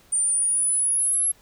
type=exponential sweep; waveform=sine; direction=up; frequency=8970 to 11175 Hz; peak=-19 dBFS; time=0.12-1.32 s; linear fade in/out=10 ms; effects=pink hiss -56 dBFS RMS until 1.41 s